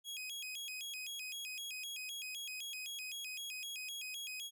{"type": "tone with vibrato", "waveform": "sawtooth", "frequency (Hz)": 2885, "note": "F#7", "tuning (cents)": -44, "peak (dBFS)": -39, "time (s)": [0.04, 4.51], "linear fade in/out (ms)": 50, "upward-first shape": "square", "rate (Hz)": 3.9, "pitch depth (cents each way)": 240, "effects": []}